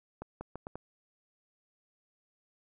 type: accelerating click train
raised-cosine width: 1 ms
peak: -26 dBFS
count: 5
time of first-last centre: 0.22-0.756 s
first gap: 190 ms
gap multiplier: 0.77
effects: none